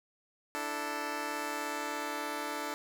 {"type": "chord", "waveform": "10% pulse", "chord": "D suspended second", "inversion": "none", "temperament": "just", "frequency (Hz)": [293.7, 330.4, 440.5], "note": ["D4", "E4", "A4"], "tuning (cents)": [0, 4, 2], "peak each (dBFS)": [-30, -34, -32], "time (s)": [0.55, 2.74], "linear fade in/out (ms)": 0, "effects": []}